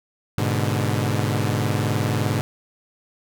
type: chord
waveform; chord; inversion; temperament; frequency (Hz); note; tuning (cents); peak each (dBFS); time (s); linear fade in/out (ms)
sawtooth; G# diminished; none; equal; 103.83 / 123.47 / 146.83; G#2 / B2 / D3; 0 / 0 / 0; -19 / -21 / -22; 0.38-2.41; 0
effects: none